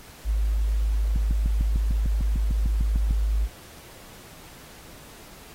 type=tone; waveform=sine; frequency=52.7 Hz; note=G#1; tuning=26 cents sharp; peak=-20 dBFS; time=0.24-3.49 s; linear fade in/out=50 ms
type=click train; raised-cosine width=5 ms; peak=-17 dBFS; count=14; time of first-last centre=1.16-3.109 s; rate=6.67 Hz
effects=pink hiss -47 dBFS RMS until 5.54 s + AAC 48 kbps